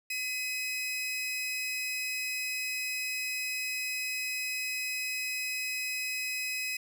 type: tone pair together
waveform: sawtooth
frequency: 2018 / 2540 Hz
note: B6 / D#7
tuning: +37 / +35 cents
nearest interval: major third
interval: 398 cents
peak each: -38 / -29 dBFS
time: 0.1-6.77 s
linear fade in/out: 5 ms
effects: none